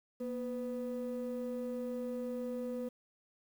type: ring-modulated tone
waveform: triangle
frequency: 370 Hz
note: F#4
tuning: in tune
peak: -30 dBFS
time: 0.2-2.89 s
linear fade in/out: 10 ms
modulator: 131 Hz
effects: tanh soft clip ceiling -29 dBFS + 10-bit